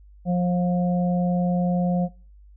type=harmonic tone; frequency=177.9 Hz; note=F3; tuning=32 cents sharp; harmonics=1 / 3 / 4; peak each=-19 / -29 / -31 dBFS; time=0.25-2.09 s; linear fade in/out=50 ms; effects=noise-tail reverb RT60 0.4 s tail -23 dB re dry + added 50 Hz sine -46 dBFS peak until 2.56 s